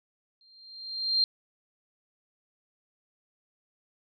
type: tone with exponential growth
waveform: sine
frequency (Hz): 4182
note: C8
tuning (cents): -2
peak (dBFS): -19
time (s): 0.41-1.24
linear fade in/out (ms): 1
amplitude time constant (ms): 180
effects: none